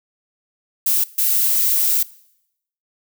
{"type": "noise bursts at uneven times", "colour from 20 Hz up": "violet", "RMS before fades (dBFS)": -17, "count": 2, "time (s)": [[0.86, 1.04], [1.18, 2.03]], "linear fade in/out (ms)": 5, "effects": ["noise-tail reverb RT60 0.8 s tail -21 dB re dry"]}